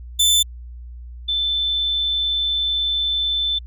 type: tone pair in turn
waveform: sawtooth / sine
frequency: 3529 / 3529 Hz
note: A7 / A7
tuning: +4 / +4 cents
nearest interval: unison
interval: 0 cents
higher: neither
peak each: -10 / -18 dBFS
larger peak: first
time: 0.19-0.43 / 1.28-3.59 s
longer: second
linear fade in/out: 10 ms
effects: added 60 Hz sine -33 dBFS peak until 3.66 s